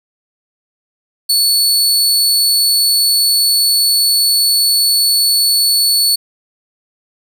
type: tone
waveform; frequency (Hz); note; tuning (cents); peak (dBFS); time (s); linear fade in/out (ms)
sawtooth; 4435; C#8; 0; -7; 1.29-6.16; 10
effects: none